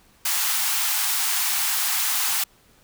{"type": "high-pass noise", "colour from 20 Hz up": "white", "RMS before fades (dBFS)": -23, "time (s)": [0.25, 2.44], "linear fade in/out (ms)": 5, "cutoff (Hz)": 730, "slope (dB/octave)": 96, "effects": ["pink hiss -57 dBFS RMS until 2.83 s"]}